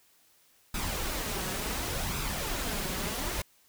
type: noise with flanger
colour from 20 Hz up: pink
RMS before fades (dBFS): -33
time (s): 0.74-3.42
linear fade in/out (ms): 5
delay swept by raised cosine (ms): 0.79 to 5.39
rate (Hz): 0.69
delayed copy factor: +0.5
effects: white hiss -64 dBFS RMS until 3.68 s